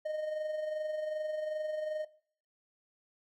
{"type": "tone with amplitude modulation", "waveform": "triangle", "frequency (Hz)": 616, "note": "D#5", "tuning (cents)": -17, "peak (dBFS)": -29, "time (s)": [0.05, 2.05], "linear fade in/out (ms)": 10, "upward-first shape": "sine", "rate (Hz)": 22.6, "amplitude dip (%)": 45, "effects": ["noise-tail reverb RT60 0.5 s tail -19 dB re dry"]}